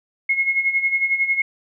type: tone with tremolo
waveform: sine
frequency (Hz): 2166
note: C#7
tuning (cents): -41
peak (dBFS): -14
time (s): 0.29-1.42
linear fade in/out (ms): 5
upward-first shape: sine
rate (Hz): 11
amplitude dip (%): 70
effects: none